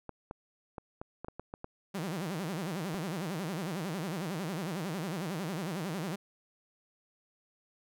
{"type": "clicks", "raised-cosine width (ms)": 1, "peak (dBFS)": -26, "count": 10, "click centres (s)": [0.093, 0.311, 0.782, 1.015, 1.246, 1.284, 1.396, 1.539, 1.644, 2.944]}
{"type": "tone with vibrato", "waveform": "sawtooth", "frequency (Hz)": 175.3, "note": "F3", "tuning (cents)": 7, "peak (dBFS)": -30, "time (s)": [1.94, 6.16], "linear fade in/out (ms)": 10, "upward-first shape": "sine", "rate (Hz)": 11, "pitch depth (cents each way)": 250}
{"effects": []}